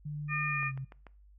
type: tone with pitch glide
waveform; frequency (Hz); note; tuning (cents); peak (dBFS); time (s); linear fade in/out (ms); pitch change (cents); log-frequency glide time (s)
sine; 148.4 to 133.75; D3 to C3; +18 to +38; -35; 0.05-0.85; 10; -180; 0.47-0.72
type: harmonic tone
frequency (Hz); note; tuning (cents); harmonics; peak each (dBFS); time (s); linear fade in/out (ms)
607; D#5; -43; 2 / 3 / 4; -37 / -36 / -33; 0.28-0.72; 50
type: click train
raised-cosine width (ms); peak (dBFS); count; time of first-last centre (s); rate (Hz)
0.5; -34; 4; 0.63-1.067; 6.86
effects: noise-tail reverb RT60 0.4 s tail -21 dB re dry + added 50 Hz sine -55 dBFS peak until 1.38 s